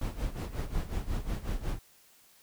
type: noise with tremolo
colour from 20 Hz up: brown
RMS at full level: -30 dBFS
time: 0.01-1.79 s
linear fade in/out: 5 ms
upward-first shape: sine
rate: 5.5 Hz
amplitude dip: 80%
effects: white hiss -61 dBFS RMS until 2.42 s